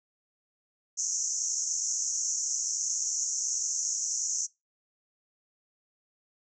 pink band-pass noise, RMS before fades -31 dBFS, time 0.97-4.47 s, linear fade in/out 20 ms, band 5800 to 7100 Hz, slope 96 dB/octave, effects noise-tail reverb RT60 0.2 s tail -22 dB re dry

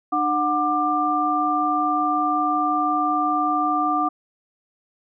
sine tone cluster, 300.9 / 734 / 1188 Hz, D4 / F#5 / D6, +42 / -14 / +20 cents, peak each -25 / -23 / -21 dBFS, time 0.12-4.09 s, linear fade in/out 10 ms, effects none

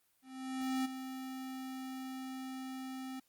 square tone with ADSR envelope, 261.6 Hz, C4, in tune, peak -32 dBFS, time 0.22-3.2 s, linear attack 630 ms, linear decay 15 ms, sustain -10 dB, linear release 8 ms, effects white hiss -74 dBFS RMS until 3.28 s + Opus 32 kbps

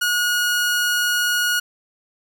sawtooth tone, 1447 Hz, F#6, 39 cents flat, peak -14 dBFS, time 0.01-1.6 s, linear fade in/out 10 ms, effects none

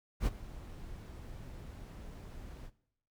brown noise with ADSR envelope, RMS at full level -28 dBFS, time 0.2-2.71 s, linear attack 64 ms, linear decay 32 ms, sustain -19 dB, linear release 50 ms, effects noise-tail reverb RT60 0.7 s tail -19 dB re dry

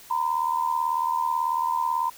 sine tone pair together, 932.3 / 1010.5 Hz, A#5 / B5, 0 / +39 cents, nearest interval minor second, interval 139 cents, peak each -25 dBFS, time 0.1-2.1 s, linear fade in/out 10 ms, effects white hiss -48 dBFS RMS until 2.17 s

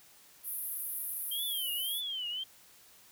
pink band-pass noise, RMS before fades -38 dBFS, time 0.43-2.02 s, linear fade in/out 50 ms, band 10000 to 16000 Hz, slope 96 dB/octave
sine tone with vibrato, 3151 Hz, G7, 8 cents sharp, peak -34 dBFS, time 1.31-2.44 s, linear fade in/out 10 ms, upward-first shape triangle, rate 1.8 Hz, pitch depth 190 cents each way
effects white hiss -59 dBFS RMS until 3.11 s

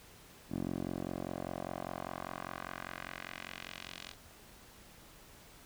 10% pulse tone with band-pass filter sweep, 45 Hz, F#1, 47 cents flat, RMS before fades -42 dBFS, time 0.49-4.15 s, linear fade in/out 50 ms, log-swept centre 280 to 3900 Hz, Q 1.4, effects pink hiss -57 dBFS RMS until 5.65 s

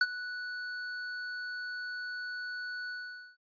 square tone with ADSR envelope, 1480 Hz, F#6, in tune, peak -21 dBFS, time 0.01-3.37 s, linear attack 3 ms, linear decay 43 ms, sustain -16 dB, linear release 480 ms, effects resampled to 11025 Hz

